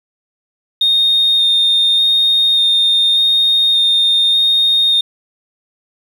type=tone with vibrato; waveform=sine; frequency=3674 Hz; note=A#7; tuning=26 cents flat; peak=-8 dBFS; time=0.81-5.01 s; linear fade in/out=5 ms; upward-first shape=square; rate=0.85 Hz; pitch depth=9 cents each way; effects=tanh soft clip ceiling -6 dBFS + 7-bit